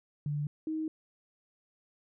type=tone pair in turn; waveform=sine; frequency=146.83 / 314.8 Hz; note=D3 / D#4; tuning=0 / +20 cents; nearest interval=octave + minor second; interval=1320 cents; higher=second; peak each=-30 / -31 dBFS; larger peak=first; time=0.26-0.47 / 0.67-0.88 s; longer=neither; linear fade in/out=2 ms; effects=none